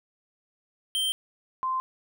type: tone pair in turn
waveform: square / sine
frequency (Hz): 3136 / 1039.9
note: G7 / C6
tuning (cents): 0 / -11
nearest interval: octave + perfect fifth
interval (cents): 1911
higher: first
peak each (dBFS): -25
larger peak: neither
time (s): 0.95-1.12 / 1.63-1.8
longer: neither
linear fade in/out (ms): 0
effects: none